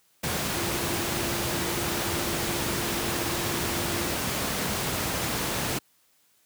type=tone in noise; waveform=sine; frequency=343.1 Hz; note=F4; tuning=31 cents flat; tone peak=-35 dBFS; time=0.56-4.15 s; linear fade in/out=10 ms; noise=pink; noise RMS=-28 dBFS; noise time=0.23-5.79 s; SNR=-10 dB; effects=white hiss -65 dBFS RMS until 6.45 s + high-pass 80 Hz 12 dB/octave